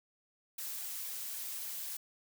blue noise with flanger, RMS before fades -41 dBFS, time 0.58-1.97 s, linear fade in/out 5 ms, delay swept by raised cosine 1.2 to 6.8 ms, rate 3.9 Hz, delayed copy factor +0.6, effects none

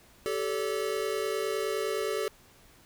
square tone cluster, 388.4 / 438.1 / 572 Hz, G4 / A4 / D5, -16 / -7 / -46 cents, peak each -34 / -32 / -37 dBFS, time 0.26-2.28 s, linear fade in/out 0 ms, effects pink hiss -58 dBFS RMS until 2.85 s

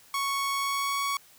sawtooth tone with pitch glide, 1108.7 to 1119 Hz, C#6 to C#6, 0 to +16 cents, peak -23 dBFS, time 0.14-1.17 s, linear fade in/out 2 ms, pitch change +16 cents, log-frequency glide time 0.54-1.04 s, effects white hiss -56 dBFS RMS until 1.38 s

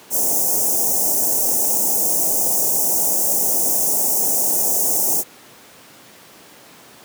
white band-stop noise, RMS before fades -18 dBFS, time 0.1-5.24 s, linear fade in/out 50 ms, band 850 to 5900 Hz, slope 48 dB/octave, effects pink hiss -44 dBFS RMS until 7.04 s + high-pass 200 Hz 12 dB/octave

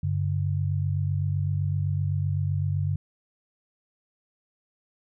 sine tone pair together, 96 / 143.84 Hz, G2 / D3, -36 / -36 cents, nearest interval perfect fifth, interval 700 cents, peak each -25 / -27 dBFS, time 0.03-2.96 s, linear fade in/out 5 ms, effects none

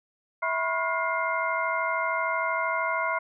sine tone cluster, 655 / 986 / 1079 / 1424 / 2104 Hz, E5 / B5 / C#6 / F6 / C7, -11 / -3 / -47 / +33 / +9 cents, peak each -31 dBFS, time 0.42-3.19 s, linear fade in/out 10 ms, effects none

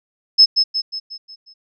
sine tone with echo, 5200 Hz, E8, 24 cents flat, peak -5 dBFS, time 0.38-0.46 s, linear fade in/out 20 ms, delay 180 ms, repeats 6, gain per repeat -6 dB, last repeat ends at 1.54 s, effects none

